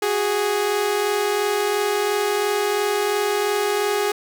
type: tone pair together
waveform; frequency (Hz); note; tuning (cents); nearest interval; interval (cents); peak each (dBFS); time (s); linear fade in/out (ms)
sawtooth; 371.3 / 414.2; F#4 / G#4; +6 / -5; major second; 189; -22 / -16; 0.02-4.12; 5
effects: none